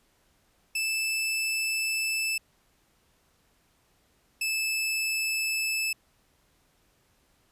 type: tone pair in turn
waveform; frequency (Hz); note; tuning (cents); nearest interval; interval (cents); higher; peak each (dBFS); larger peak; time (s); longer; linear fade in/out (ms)
sawtooth; 2633 / 2621; E7 / E7; -3 / -11; unison; 8; first; -23; neither; 0.75-2.38 / 4.41-5.93; first; 5
effects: pink hiss -67 dBFS RMS until 7.51 s + resampled to 32000 Hz